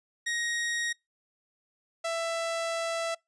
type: tone pair in turn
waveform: sawtooth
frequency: 1879 / 664.3 Hz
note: A#6 / E5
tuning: +13 / +13 cents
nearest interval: octave + tritone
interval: 1800 cents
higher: first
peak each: -25 / -25 dBFS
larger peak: neither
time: 0.26-0.93 / 2.04-3.15 s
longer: second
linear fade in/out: 10 ms
effects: noise-tail reverb RT60 0.2 s tail -26 dB re dry + resampled to 22050 Hz